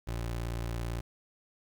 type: tone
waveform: 25% pulse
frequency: 57.9 Hz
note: A#1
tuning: 11 cents flat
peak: -29 dBFS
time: 0.07-1.01 s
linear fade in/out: 10 ms
effects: 10-bit